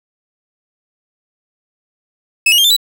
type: tone with pitch steps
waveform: 40% pulse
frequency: 2598 / 2883 / 3199 / 3549 / 3938 Hz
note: E7 / F#7 / G7 / A7 / B7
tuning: -26 / -46 / +34 / +14 / -6 cents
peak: -7 dBFS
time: 2.46-2.765 s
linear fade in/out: 5 ms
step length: 61 ms
effects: none